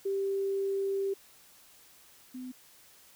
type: tone pair in turn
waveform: sine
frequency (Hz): 392.1 / 254.1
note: G4 / B3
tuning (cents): 0 / +49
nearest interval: minor sixth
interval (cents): 751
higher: first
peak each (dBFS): -28 / -38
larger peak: first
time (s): 0.05-1.14 / 2.34-2.52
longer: first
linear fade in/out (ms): 10
effects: white hiss -58 dBFS RMS until 3.15 s